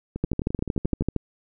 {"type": "two click trains", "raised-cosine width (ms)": 3, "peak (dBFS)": [-17, -10], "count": [11, 13], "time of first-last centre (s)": [[0.16, 1.022], [0.24, 1.163]], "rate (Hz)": [11.6, 13], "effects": []}